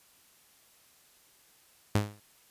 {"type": "tone with exponential decay", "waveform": "sawtooth", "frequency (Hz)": 103.83, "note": "G#2", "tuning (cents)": 0, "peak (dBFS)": -17, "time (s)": [1.95, 2.2], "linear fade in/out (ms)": 5, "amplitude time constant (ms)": 53, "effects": ["white hiss -62 dBFS RMS until 2.5 s", "resampled to 32000 Hz"]}